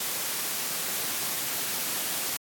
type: high-pass noise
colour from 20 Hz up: white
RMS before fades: -30 dBFS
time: 0-2.37 s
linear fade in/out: 5 ms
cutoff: 110 Hz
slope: 24 dB/octave
effects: AAC 64 kbps